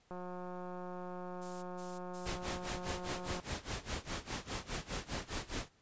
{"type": "click train", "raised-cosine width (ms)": 1, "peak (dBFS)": -32, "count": 593, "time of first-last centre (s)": [0.11, 3.399], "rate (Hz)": 180}
{"type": "noise bursts", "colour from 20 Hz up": "violet", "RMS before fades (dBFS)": -46, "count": 3, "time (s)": [1.41, 2.35], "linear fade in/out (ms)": 20, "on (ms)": 220, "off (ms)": 140}
{"type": "noise with tremolo", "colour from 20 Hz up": "pink", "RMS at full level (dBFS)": -38, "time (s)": [2.25, 5.69], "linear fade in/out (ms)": 20, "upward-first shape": "sine", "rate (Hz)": 4.9, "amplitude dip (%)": 90}
{"effects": ["pink hiss -70 dBFS RMS until 5.81 s", "resampled to 16000 Hz"]}